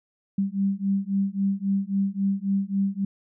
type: beating tone pair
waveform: sine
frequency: 194.7 / 198.4 Hz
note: G3 / G3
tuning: -12 / +21 cents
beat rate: 3.7 Hz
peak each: -25 dBFS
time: 0.38-3.05 s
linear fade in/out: 5 ms
effects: none